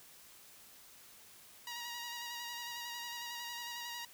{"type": "tone with vibrato", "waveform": "10% pulse", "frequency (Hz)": 950, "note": "A#5", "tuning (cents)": 33, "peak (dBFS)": -33, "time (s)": [1.67, 4.05], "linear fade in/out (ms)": 2, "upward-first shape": "square", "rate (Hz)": 11, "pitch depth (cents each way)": 21, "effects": ["white hiss -58 dBFS RMS until 4.13 s"]}